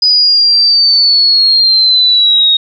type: linear sweep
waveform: sine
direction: down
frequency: 4978 to 3736 Hz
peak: -5 dBFS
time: 0.02-2.57 s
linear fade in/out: 5 ms
effects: none